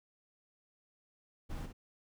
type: noise with echo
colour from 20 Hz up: brown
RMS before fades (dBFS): -40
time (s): 1.49-1.67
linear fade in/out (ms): 20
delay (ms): 60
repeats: 1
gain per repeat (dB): -6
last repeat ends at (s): 1.73
effects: none